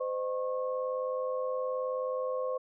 sine tone cluster, 514 / 613 / 1089 Hz, C5 / D#5 / C#6, -31 / -26 / -31 cents, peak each -31 / -39 / -39 dBFS, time 0-2.58 s, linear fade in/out 10 ms, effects none

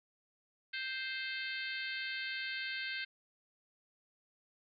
harmonic tone with a mistuned harmonic, 523.3 Hz, C5, in tune, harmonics 3 / 4 / 5 / 6 / 7 / 8 / 9, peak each -41 / -43 / -45 / -47 / -48 / -49 / -50 dBFS, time 0.73-3.05 s, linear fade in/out 10 ms, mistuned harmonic 9, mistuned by -63 cents, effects none

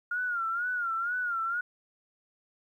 sine tone with vibrato, 1411 Hz, F6, 17 cents sharp, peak -28 dBFS, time 0.11-1.61 s, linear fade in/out 5 ms, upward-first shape sine, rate 2.1 Hz, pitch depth 100 cents each way, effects 11-bit

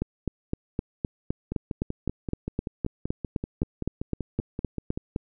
two click trains, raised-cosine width 3 ms, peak -17 / -13 dBFS, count 19 / 21, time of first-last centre 1.52-4.975 / 0.02-5.161 s, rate 5.21 / 3.89 Hz, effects none

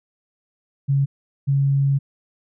sine tone pair in turn, 138.59 / 138.59 Hz, C#3 / C#3, 0 / 0 cents, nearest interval unison, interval 0 cents, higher neither, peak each -15 / -15 dBFS, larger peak neither, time 0.88-1.06 / 1.47-1.99 s, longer second, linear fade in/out 20 ms, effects none

